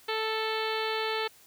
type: harmonic tone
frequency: 440 Hz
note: A4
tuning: in tune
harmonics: 1 / 2 / 3 / 4 / 5 / 6 / 7 / 8 / 9 / 10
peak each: -32 / -35 / -37 / -38 / -39 / -40 / -40 / -41 / -42 / -42 dBFS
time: 0.08-1.28 s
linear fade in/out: 10 ms
effects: white hiss -57 dBFS RMS until 1.46 s